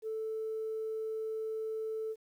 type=tone; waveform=sine; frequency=440 Hz; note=A4; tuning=in tune; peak=-33 dBFS; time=0.02-2.16 s; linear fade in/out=50 ms; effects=tanh soft clip ceiling -30 dBFS + 11-bit